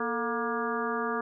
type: harmonic tone with a mistuned harmonic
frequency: 236.5 Hz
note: A#3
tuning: 25 cents sharp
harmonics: 1 / 2 / 3 / 4 / 5 / 6 / 7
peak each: -35 / -33 / -38 / -38 / -33 / -38 / -38 dBFS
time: 0-1.21 s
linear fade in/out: 5 ms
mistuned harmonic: 2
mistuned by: -97 cents
effects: none